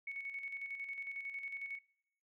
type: tone with tremolo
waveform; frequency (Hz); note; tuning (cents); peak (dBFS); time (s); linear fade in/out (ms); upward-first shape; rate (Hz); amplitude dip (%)
sine; 2217; C#7; 0; -39; 0.07-1.79; 5; square; 11; 50
effects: noise-tail reverb RT60 0.8 s tail -24 dB re dry